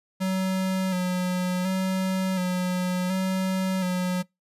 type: tone with vibrato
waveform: square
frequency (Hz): 185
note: F#3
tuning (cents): 0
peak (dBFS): -24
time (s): 0.2-4.23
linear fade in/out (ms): 20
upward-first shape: square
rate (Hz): 0.69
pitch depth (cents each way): 32
effects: noise-tail reverb RT60 0.2 s tail -25 dB re dry + resampled to 32000 Hz